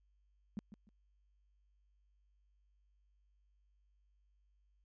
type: tone with echo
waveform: sine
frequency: 207 Hz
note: G#3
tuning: 5 cents flat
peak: -37 dBFS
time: 0.57-0.59 s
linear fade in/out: 0 ms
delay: 150 ms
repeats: 2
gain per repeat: -12 dB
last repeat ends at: 0.89 s
effects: added 50 Hz sine -70 dBFS peak until 4.84 s + resampled to 16000 Hz